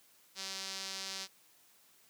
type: tone with band-pass filter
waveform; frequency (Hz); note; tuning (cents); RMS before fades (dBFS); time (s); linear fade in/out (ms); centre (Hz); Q
sawtooth; 192.2; G3; -34; -42; 0.35-1.28; 50; 5000; 2
effects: white hiss -65 dBFS RMS until 2.09 s + high-pass 100 Hz 12 dB/octave